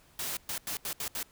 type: noise bursts at uneven times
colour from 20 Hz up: white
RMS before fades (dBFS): -35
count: 6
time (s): 0.19-0.37 / 0.49-0.58 / 0.67-0.77 / 0.85-0.93 / 1-1.08 / 1.15-1.23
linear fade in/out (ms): 2
effects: pink hiss -61 dBFS RMS until 1.31 s